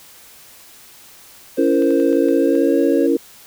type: tone with pitch glide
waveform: triangle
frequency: 523.3 to 548.4 Hz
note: C5 to C#5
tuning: 0 to -19 cents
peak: -19 dBFS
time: 1.57-3.07 s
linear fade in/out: 10 ms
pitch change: +81 cents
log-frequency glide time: 2.32-2.8 s
type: chord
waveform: sine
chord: A# diminished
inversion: first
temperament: just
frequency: 279.7 / 335.6 / 466.2 Hz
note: C#4 / E4 / A#4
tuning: +16 / +31 / 0 cents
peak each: -17 / -17 / -18 dBFS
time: 1.58-3.17 s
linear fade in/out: 5 ms
type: clicks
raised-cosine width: 0.3 ms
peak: -23 dBFS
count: 6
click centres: 1.822 / 1.906 / 2 / 2.129 / 2.286 / 2.553 s
effects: white hiss -44 dBFS RMS until 3.46 s